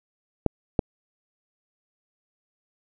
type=clicks; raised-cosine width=2 ms; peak=-6 dBFS; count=2; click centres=0.463 / 0.792 s; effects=none